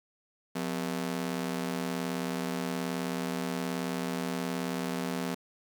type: ring-modulated tone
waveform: sawtooth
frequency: 216.7 Hz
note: A3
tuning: 26 cents flat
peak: -24 dBFS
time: 0.55-5.35 s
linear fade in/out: 10 ms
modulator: 39.4 Hz
effects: 9-bit